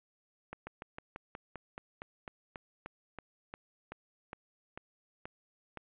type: slowing click train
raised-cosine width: 0.5 ms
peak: -27 dBFS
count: 19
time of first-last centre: 0.53-5.773 s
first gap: 140 ms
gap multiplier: 1.08
effects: resampled to 8000 Hz + 9-bit